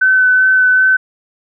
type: tone with vibrato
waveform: sine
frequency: 1516 Hz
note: F#6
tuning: 42 cents sharp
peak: -7 dBFS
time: 0.01-0.97 s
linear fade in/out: 10 ms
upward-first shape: sine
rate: 2.6 Hz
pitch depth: 12 cents each way
effects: none